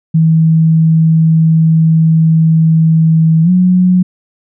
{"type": "tone with pitch glide", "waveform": "sine", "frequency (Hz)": [161.1, 181.88], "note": ["E3", "F#3"], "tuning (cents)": [-39, -29], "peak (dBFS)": -5, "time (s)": [0.14, 4.03], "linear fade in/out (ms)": 10, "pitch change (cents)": 210, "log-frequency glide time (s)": [3.43, 3.5], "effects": []}